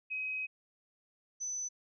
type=tone pair in turn; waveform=sine; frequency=2532 / 6022 Hz; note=D#7 / F#8; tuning=+30 / +30 cents; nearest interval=octave + minor third; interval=1500 cents; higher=second; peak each=-34 / -35 dBFS; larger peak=first; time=0.1-0.47 / 1.4-1.69 s; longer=first; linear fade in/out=20 ms; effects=none